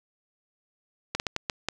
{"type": "slowing click train", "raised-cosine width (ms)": 0.2, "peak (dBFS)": -10, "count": 6, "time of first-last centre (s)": [1.15, 1.686], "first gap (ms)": 49, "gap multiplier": 1.4, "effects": []}